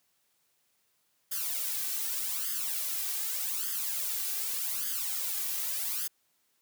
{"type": "noise with flanger", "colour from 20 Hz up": "blue", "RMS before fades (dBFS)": -33, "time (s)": [1.31, 6.08], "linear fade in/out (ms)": 10, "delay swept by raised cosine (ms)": [0.61, 2.61], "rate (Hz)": 0.84, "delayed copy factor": 0.85, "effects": ["white hiss -73 dBFS RMS until 6.61 s", "high-pass 80 Hz 12 dB/octave"]}